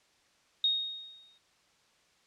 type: tone with exponential decay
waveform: sine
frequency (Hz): 3729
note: A#7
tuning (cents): 0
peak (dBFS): -22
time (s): 0.64-1.38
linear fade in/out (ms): 2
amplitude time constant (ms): 160
effects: white hiss -67 dBFS RMS until 2.26 s + low-pass 6000 Hz 12 dB/octave